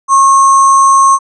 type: tone with sample-and-hold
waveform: sine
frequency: 1088 Hz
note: C#6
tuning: 33 cents flat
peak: -3 dBFS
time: 0.08-1.19 s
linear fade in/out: 50 ms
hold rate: 7350 Hz
effects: resampled to 22050 Hz